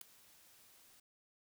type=noise with ADSR envelope; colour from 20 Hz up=white; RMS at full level=-41 dBFS; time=0.01-1 s; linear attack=4 ms; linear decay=3 ms; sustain=-23 dB; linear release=5 ms; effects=none